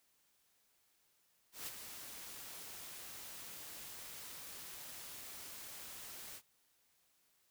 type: noise with ADSR envelope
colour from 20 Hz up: white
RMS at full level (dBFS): -43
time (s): 1.52-6.42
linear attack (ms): 150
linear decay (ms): 29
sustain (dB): -7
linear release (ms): 67
effects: white hiss -75 dBFS RMS until 7.5 s